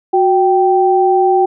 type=tone pair together; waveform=sine; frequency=367.7 / 780 Hz; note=F#4 / G5; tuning=-11 / -9 cents; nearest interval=octave + minor second; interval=1302 cents; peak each=-11 dBFS; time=0.13-1.46 s; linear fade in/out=10 ms; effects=none